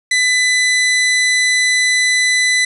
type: tone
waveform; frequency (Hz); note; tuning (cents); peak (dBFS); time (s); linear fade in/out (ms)
sawtooth; 2000; B6; +21; -8; 0.11-2.65; 5
effects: resampled to 24000 Hz + 7-bit